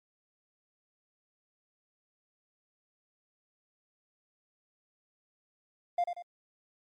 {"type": "tone with echo", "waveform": "triangle", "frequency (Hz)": 700, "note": "F5", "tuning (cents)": 4, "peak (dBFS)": -22, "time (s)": [5.98, 6.04], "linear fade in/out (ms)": 5, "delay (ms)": 92, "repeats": 2, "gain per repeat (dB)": -8, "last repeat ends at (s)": 6.224, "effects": ["tanh soft clip ceiling -20 dBFS", "MP3 48 kbps"]}